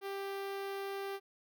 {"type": "tone with notch filter", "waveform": "sawtooth", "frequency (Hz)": 393.9, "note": "G4", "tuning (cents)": 8, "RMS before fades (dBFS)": -40, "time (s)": [0.01, 1.2], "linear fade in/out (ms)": 50, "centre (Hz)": 7400, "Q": 0.91, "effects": []}